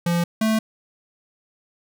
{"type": "tone pair in turn", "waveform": "square", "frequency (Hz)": [171.9, 219.7], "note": ["F3", "A3"], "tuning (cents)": [-27, -2], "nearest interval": "major third", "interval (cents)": 425, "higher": "second", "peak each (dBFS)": [-19, -18], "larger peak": "second", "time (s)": [[0.06, 0.24], [0.41, 0.59]], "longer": "neither", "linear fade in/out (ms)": 5, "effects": []}